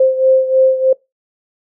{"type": "beating tone pair", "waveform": "sine", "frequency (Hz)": [523.3, 526.5], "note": ["C5", "C5"], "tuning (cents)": [0, 11], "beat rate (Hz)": 3.2, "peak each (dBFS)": [-10, -15], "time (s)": [0, 0.93], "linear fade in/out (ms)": 5, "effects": ["noise-tail reverb RT60 0.2 s tail -23 dB re dry"]}